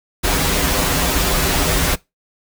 pink noise with comb filter, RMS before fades -17 dBFS, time 0.23-1.96 s, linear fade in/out 20 ms, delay 9.1 ms, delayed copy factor -0.95, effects noise-tail reverb RT60 0.2 s tail -21 dB re dry

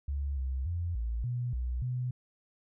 sine tone with pitch steps, 70.3 / 65.5 / 86.2 / 57.2 / 122.4 / 61.6 / 125.2 Hz, C#2 / C2 / F2 / A#1 / B2 / B1 / B2, +25 / +2 / -22 / -32 / -15 / -4 / +24 cents, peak -30 dBFS, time 0.08-2.11 s, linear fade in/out 5 ms, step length 290 ms, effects none

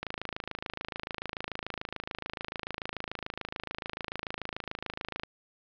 click train, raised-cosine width 0.3 ms, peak -18 dBFS, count 141, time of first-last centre 0.03-5.234 s, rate 26.9 Hz, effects low-pass 5000 Hz 12 dB/octave + 10-bit

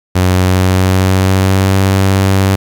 sawtooth tone with pitch glide, 91.7 to 96.48 Hz, F#2 to G2, -15 to -27 cents, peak -4 dBFS, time 0.15-2.56 s, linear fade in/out 10 ms, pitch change +88 cents, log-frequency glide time 0.26-1.81 s, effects 7-bit

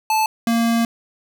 square tone pair in turn, 873 / 231.2 Hz, A5 / A#3, -14 / -14 cents, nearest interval octave + major seventh, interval 2300 cents, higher first, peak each -16 dBFS, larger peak neither, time 0.1-0.26 / 0.47-0.85 s, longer second, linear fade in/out 2 ms, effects none

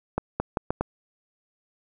accelerating click train, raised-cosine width 1 ms, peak -10 dBFS, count 5, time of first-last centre 0.18-0.81 s, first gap 220 ms, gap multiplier 0.78, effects none

